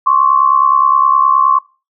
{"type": "tone pair together", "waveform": "sine", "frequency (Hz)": [1058.4, 1128], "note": ["C6", "C#6"], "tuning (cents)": [20, 30], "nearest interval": "minor second", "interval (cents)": 110, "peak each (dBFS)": -10, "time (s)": [0.06, 1.59], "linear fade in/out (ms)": 10, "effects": ["noise-tail reverb RT60 0.3 s tail -19 dB re dry"]}